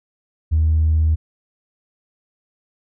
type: tone with tanh clipping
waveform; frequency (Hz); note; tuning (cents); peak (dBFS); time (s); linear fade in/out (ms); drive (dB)
triangle; 78.9; D#2; +25; -13; 0.51-1.16; 20; 5
effects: none